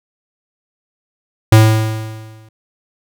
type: tone with exponential decay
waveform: square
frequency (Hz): 109.8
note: A2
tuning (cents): -3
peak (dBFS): -3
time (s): 1.52-2.49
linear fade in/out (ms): 5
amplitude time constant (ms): 210
effects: none